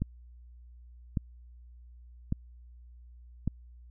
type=click train; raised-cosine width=5 ms; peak=-16 dBFS; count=4; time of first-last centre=0.02-3.476 s; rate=0.868 Hz; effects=added 60 Hz sine -49 dBFS peak until 3.9 s